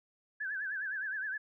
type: tone with vibrato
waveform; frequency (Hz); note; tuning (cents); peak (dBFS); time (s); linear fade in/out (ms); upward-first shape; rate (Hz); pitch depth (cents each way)
sine; 1624; G#6; -39; -34; 0.4-1.38; 10; sine; 9.7; 120
effects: none